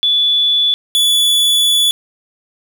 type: tone pair in turn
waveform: sine / 45% pulse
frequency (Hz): 3450 / 3437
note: A7 / A7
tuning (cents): -35 / -41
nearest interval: unison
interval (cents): 6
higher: first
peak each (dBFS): -10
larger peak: neither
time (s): 0.03-0.74 / 0.95-1.91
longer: second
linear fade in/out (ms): 0
effects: 7-bit